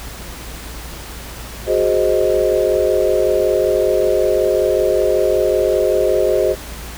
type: chord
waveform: sine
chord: Ab dominant seventh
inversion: third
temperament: equal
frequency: 370 / 415.3 / 523.3 / 622.3 Hz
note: Gb4 / Ab4 / C5 / Eb5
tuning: 0 / 0 / 0 / 0 cents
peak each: -18 dBFS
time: 1.66-6.56 s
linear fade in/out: 50 ms
effects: added 57 Hz sine -33 dBFS peak until 6.97 s + pink hiss -33 dBFS RMS until 6.97 s